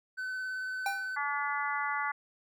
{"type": "tone with vibrato", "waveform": "triangle", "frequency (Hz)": 1516, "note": "F#6", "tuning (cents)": 42, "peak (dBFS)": -32, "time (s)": [0.17, 1.17], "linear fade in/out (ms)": 20, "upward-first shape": "triangle", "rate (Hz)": 18, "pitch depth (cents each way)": 12}
{"type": "tone with exponential decay", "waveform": "square", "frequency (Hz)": 795, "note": "G5", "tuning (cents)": 24, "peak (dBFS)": -28, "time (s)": [0.86, 1.13], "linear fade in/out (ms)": 2, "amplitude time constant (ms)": 57}
{"type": "harmonic tone", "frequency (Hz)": 287.3, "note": "D4", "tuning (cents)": -38, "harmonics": [3, 4, 5, 6, 7], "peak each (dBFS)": [-36, -35, -36, -39, -37], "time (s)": [1.16, 2.12], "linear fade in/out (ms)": 10}
{"effects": []}